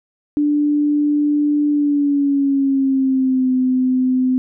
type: tone with pitch glide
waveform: sine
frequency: 294.3 to 256.2 Hz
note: D4 to C4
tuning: +4 to -36 cents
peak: -13 dBFS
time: 0.37-4.38 s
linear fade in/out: 0 ms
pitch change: -240 cents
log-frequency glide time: 1.69-3.51 s
effects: none